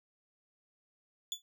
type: tone with exponential decay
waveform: 30% pulse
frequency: 3455 Hz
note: A7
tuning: 32 cents flat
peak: -28 dBFS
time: 1.32-1.42 s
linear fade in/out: 1 ms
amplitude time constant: 20 ms
effects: none